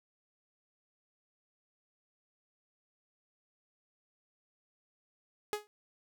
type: tone with exponential decay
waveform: sawtooth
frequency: 418.7 Hz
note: G#4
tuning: 14 cents sharp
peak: -25 dBFS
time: 5.53-5.67 s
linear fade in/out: 0 ms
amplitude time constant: 30 ms
effects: none